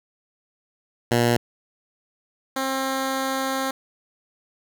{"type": "tone pair in turn", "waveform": "10% pulse", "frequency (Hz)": [119, 266.4], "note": ["A#2", "C4"], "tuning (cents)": [36, 31], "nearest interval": "octave + major second", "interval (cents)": 1395, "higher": "second", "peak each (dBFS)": [-9, -15], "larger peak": "first", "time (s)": [[1.11, 1.37], [2.56, 3.71]], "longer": "second", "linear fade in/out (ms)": 5, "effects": []}